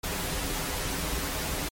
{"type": "noise with comb filter", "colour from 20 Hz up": "pink", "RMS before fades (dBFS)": -31, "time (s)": [0.03, 1.69], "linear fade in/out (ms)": 10, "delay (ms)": 8.8, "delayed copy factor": -0.6, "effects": ["MP3 64 kbps"]}